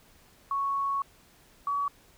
sine tone pair in turn, 1108.7 / 1134 Hz, C#6 / C#6, 0 / +39 cents, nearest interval unison, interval 39 cents, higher second, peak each -26 dBFS, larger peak neither, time 0.51-1.02 / 1.67-1.88 s, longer first, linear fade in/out 2 ms, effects pink hiss -59 dBFS RMS until 2.17 s

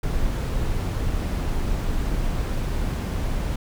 brown noise, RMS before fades -24 dBFS, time 0.03-3.56 s, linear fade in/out 5 ms, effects none

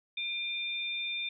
sine tone pair together, 2400 / 3592 Hz, D7 / A7, +37 / +35 cents, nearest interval perfect fifth, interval 698 cents, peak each -35 / -35 dBFS, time 0.17-1.29 s, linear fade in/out 5 ms, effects none

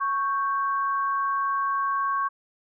sine tone pair together, 1107.5 / 1569 Hz, C#6 / G6, -2 / +1 cents, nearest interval tritone, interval 603 cents, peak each -23 / -32 dBFS, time 0-2.29 s, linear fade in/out 20 ms, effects none

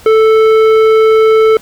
sine tone with tanh clipping, 440 Hz, A4, in tune, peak -6 dBFS, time 0.06-1.57 s, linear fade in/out 2 ms, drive 12 dB, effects pink hiss -38 dBFS RMS until 1.61 s

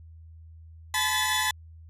sawtooth tone cluster, 860 / 1014 / 1732 / 1963 / 3470 Hz, A5 / B5 / A6 / B6 / A7, -40 / +45 / -28 / -11 / -25 cents, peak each -27 dBFS, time 0.94-1.51 s, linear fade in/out 2 ms, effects added 81 Hz sine -45 dBFS peak until 1.89 s + resampled to 32000 Hz

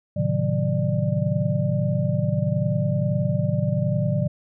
sine tone cluster, 111.1 / 132.7 / 153.4 / 183.4 / 593 Hz, A2 / C3 / D#3 / F#3 / D5, +17 / +25 / -24 / -15 / +17 cents, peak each -26 / -25 / -25 / -26 / -29 dBFS, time 0.16-4.28 s, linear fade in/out 10 ms, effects none

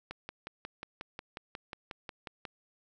click train, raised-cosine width 0.3 ms, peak -24 dBFS, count 14, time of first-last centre 0.11-2.452 s, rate 5.55 Hz, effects none

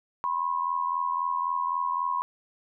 sine tone pair together, 989 / 1072.8 Hz, B5 / C6, +2 / +43 cents, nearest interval minor second, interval 141 cents, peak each -28 dBFS, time 0.24-2.22 s, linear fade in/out 0 ms, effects none

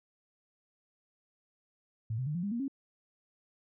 sine tone with pitch steps, 111 / 128.99 / 149.89 / 174.18 / 202.4 / 235.2 / 273.3 Hz, A2 / C3 / D3 / F3 / G#3 / A#3 / C#4, +16 / -24 / +36 / -4 / -44 / +16 / -24 cents, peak -31 dBFS, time 2.1-2.681 s, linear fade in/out 5 ms, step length 83 ms, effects none

